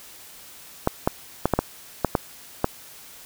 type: clicks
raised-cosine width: 1 ms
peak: -4 dBFS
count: 8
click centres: 0.874 / 1.075 / 1.456 / 1.537 / 1.59 / 2.047 / 2.152 / 2.644 s
effects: white hiss -45 dBFS RMS until 3.25 s